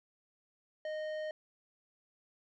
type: tone with tanh clipping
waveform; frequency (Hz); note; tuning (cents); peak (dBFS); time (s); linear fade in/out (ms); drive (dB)
sine; 618; D#5; -12; -38; 0.85-1.31; 2; 12
effects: none